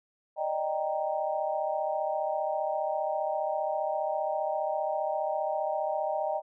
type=chord; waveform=sine; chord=Eb major seventh; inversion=third; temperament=equal; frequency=587.3 / 622.3 / 784 / 932.3 Hz; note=D5 / Eb5 / G5 / Bb5; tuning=0 / 0 / 0 / 0 cents; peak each=-35 / -31 / -32 / -37 dBFS; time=0.36-6.42 s; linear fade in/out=50 ms; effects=none